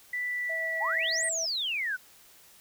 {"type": "tone with pitch glide", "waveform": "sine", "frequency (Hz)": [1975.5, 1939.3], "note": ["B6", "B6"], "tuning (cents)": [0, -32], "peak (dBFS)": -29, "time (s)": [0.13, 1.29], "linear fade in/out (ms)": 5, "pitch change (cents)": -32, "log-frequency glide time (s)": [0.25, 1.04]}
{"type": "tone with tremolo", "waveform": "sine", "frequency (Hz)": 652, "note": "E5", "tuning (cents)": -19, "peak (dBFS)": -35, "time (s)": [0.49, 1.46], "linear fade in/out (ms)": 10, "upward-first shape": "triangle", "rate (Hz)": 7.9, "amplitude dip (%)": 30}
{"type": "exponential two-way sweep", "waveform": "sine", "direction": "up then down", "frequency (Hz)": [758, 8870, 1435], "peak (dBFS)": -28, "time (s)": [0.8, 1.97], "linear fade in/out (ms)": 20, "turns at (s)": 1.25}
{"effects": ["white hiss -56 dBFS RMS until 2.6 s"]}